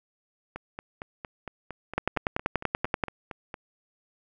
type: two click trains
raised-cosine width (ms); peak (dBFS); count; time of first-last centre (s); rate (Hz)
0.5; -21 / -9; 14 / 12; 0.56-3.542 / 1.98-3.038; 4.36 / 10.4
effects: none